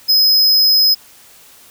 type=tone; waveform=square; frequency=5080 Hz; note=D#8; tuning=35 cents sharp; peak=-9 dBFS; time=0.08-0.95 s; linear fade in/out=20 ms; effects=white hiss -44 dBFS RMS until 1.7 s